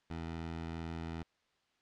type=tone; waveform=15% pulse; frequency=82.41 Hz; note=E2; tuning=in tune; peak=-33 dBFS; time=0.1-1.23 s; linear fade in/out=5 ms; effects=white hiss -75 dBFS RMS until 1.81 s + low-pass 4000 Hz 12 dB/octave